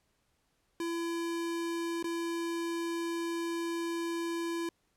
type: tone with dropouts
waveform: square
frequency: 336.7 Hz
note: E4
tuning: 37 cents sharp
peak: -33 dBFS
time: 0.8-4.69 s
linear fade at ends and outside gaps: 2 ms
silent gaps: 2.027-2.042 s
effects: pink hiss -75 dBFS RMS until 4.96 s + low-pass 12000 Hz 12 dB/octave